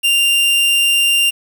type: tone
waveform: 45% pulse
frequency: 2788 Hz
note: F7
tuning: 4 cents flat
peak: -11 dBFS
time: 0.03-1.31 s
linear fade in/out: 20 ms
effects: 7-bit